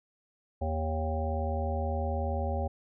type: harmonic tone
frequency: 79 Hz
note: D#2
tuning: 27 cents sharp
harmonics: 1 / 3 / 5 / 7 / 9 / 10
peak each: -30 / -39 / -41 / -36 / -40 / -38 dBFS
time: 0.61-2.68 s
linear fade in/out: 10 ms
effects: none